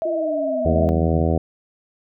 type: tone with vibrato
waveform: sine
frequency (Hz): 637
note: D#5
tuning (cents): +41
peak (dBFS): -20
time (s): 0.02-0.89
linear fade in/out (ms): 0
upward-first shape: triangle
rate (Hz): 20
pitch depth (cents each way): 82
type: linear sweep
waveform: sine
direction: down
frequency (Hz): 349.2 to 139.3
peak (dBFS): -26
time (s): 0.05-1.23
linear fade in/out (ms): 5
type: harmonic tone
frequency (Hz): 81.4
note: E2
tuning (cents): -21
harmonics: 1 / 2 / 3 / 4 / 5 / 6 / 7 / 8 / 9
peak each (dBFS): -20 / -23 / -25 / -26 / -27 / -28 / -28 / -29 / -30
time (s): 0.65-1.38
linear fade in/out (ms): 5
effects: none